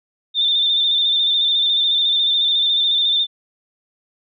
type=tone with vibrato; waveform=sine; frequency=3588 Hz; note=A7; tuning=33 cents sharp; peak=-14 dBFS; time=0.34-3.27 s; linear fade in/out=50 ms; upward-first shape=square; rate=14 Hz; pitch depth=28 cents each way; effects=none